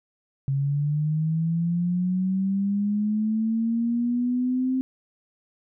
sine linear sweep, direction up, 135.6 to 261.6 Hz, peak -21 dBFS, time 0.48-4.81 s, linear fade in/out 0 ms, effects none

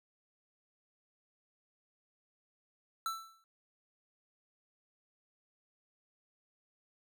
square tone with exponential decay, 1329 Hz, E6, 14 cents sharp, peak -32 dBFS, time 3.06-3.44 s, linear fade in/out 1 ms, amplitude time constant 81 ms, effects none

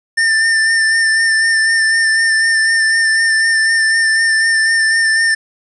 square tone with vibrato, 1794 Hz, A6, 33 cents sharp, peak -11 dBFS, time 0.17-5.35 s, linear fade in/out 10 ms, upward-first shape sine, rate 4 Hz, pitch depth 24 cents each way, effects resampled to 24000 Hz + 7-bit

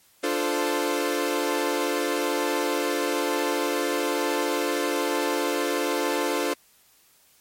sawtooth chord, D minor seventh, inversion none, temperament equal with one note detuned, 293.7 / 349.2 / 440 / 520.5 Hz, D4 / F4 / A4 / C5, 0 / 0 / 0 / -9 cents, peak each -25 dBFS, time 0.23-6.54 s, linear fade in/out 10 ms, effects white hiss -59 dBFS RMS until 7.4 s + MP3 64 kbps

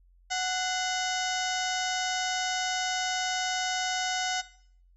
harmonic tone with a mistuned harmonic, 740 Hz, F#5, in tune, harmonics 1 / 2 / 3 / 4 / 5 / 6 / 7 / 8 / 9 / 10, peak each -31 / -35 / -36 / -37 / -40 / -41 / -38 / -39 / -40 / -42 dBFS, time 0.3-4.42 s, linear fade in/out 20 ms, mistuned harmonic 3, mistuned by -130 cents, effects noise-tail reverb RT60 0.6 s tail -18 dB re dry + added 44 Hz sine -57 dBFS peak until 4.96 s

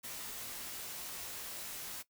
white noise with comb filter, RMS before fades -44 dBFS, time 0.03-2.03 s, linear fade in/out 20 ms, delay 18 ms, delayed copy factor -0.9, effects noise-tail reverb RT60 0.1 s tail -17 dB re dry

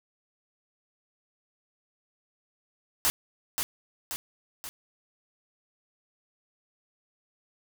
white noise with echo, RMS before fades -24 dBFS, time 3.05-3.1 s, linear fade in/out 0 ms, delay 530 ms, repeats 3, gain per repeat -5 dB, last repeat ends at 4.69 s, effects none

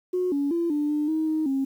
sine tone with pitch steps, 363.7 / 283.3 / 339.4 / 295.1 / 298.7 / 315.6 / 312.9 / 270.3 Hz, F#4 / C#4 / F4 / D4 / D4 / D#4 / D#4 / C#4, -30 / +38 / -49 / +8 / +29 / +25 / +10 / -44 cents, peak -21 dBFS, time 0.13-1.65 s, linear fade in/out 10 ms, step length 190 ms, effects tanh soft clip ceiling -17 dBFS + 9-bit

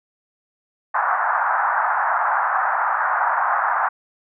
pink band-pass noise, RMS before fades -20 dBFS, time 0.94-3.89 s, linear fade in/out 10 ms, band 750 to 1600 Hz, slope 48 dB/octave, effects none

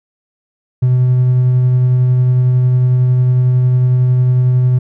triangle tone with tremolo, 126.2 Hz, B2, 38 cents sharp, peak -4 dBFS, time 0.82-4.79 s, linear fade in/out 10 ms, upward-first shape triangle, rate 11 Hz, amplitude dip 30%, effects tanh soft clip ceiling -3 dBFS

